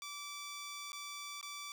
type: tone with dropouts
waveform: 10% pulse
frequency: 1160 Hz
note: D6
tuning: 22 cents flat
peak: -35 dBFS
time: 0.02-1.72 s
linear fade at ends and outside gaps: 1 ms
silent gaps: 0.92-0.93 / 1.412-1.428 s
effects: none